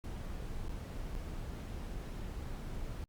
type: noise with dropouts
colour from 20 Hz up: brown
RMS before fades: -41 dBFS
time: 0.04-3.04 s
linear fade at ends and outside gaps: 0 ms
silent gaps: 0.682-0.694 / 1.152-1.16 s
effects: Opus 48 kbps